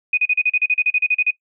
sine tone bursts, 2489 Hz, D#7, in tune, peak -13 dBFS, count 15, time 0.13-1.308 s, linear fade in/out 5 ms, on 44 ms, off 37 ms, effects noise-tail reverb RT60 0.1 s tail -21 dB re dry

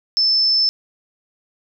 sine tone, 5274 Hz, E8, in tune, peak -13 dBFS, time 0.17-0.69 s, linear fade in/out 0 ms, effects none

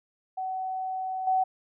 sine tone with level steps, 753 Hz, F#5, 30 cents sharp, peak -29 / -21 dBFS, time 0.37-1.44 s, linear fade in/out 10 ms, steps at 1.27 s, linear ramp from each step 5 ms, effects none

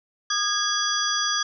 sine tone cluster, 1221 / 1647 / 3343 / 4785 / 5870 Hz, D#6 / G#6 / G#7 / D8 / F#8, -33 / -15 / +11 / +32 / -15 cents, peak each -28 dBFS, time 0.3-1.43 s, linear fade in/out 5 ms, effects none

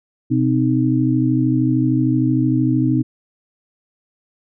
sine tone cluster, 126.9 / 257 / 310.1 Hz, B2 / C4 / D#4, +47 / -31 / -6 cents, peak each -18 dBFS, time 0.3-3.03 s, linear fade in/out 20 ms, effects none

